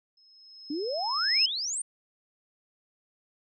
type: tone with exponential growth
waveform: sine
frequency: 5170 Hz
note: E8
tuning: 34 cents flat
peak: -19 dBFS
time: 0.17-1.46 s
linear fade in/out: 5 ms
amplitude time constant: 280 ms
type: exponential sweep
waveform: sine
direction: up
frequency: 277.2 to 9290 Hz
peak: -29 dBFS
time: 0.7-1.82 s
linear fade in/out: 5 ms
effects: none